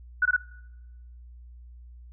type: tone bursts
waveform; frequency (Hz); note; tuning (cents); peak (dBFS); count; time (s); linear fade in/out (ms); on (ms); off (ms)
sine; 1477; F#6; -3; -18; 3; 0.22-0.365; 5; 35; 20
effects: noise-tail reverb RT60 0.9 s tail -21 dB re dry + added 60 Hz sine -44 dBFS peak until 2.12 s